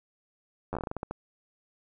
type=slowing click train; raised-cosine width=1 ms; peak=-19 dBFS; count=12; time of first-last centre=0.73-1.11 s; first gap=10 ms; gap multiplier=1.23; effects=none